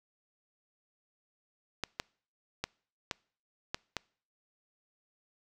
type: clicks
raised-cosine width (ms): 0.2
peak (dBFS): -15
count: 6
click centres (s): 1.837 / 1.999 / 2.64 / 3.112 / 3.745 / 3.967
effects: noise-tail reverb RT60 0.5 s tail -26 dB re dry